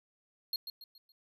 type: tone with echo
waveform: square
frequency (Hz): 4262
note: C8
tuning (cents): +31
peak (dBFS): -32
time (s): 0.53-0.56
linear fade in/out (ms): 2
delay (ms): 140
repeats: 4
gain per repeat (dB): -8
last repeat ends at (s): 1.12
effects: none